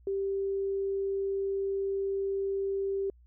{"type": "tone", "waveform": "sine", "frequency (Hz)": 392, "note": "G4", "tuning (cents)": 0, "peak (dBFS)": -28, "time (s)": [0.07, 3.1], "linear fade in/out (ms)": 2, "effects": ["added 60 Hz sine -55 dBFS peak until 3.26 s"]}